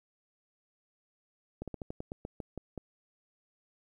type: slowing click train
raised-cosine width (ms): 2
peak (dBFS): -25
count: 11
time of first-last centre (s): 1.62-2.777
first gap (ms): 57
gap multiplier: 1.15
effects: 11-bit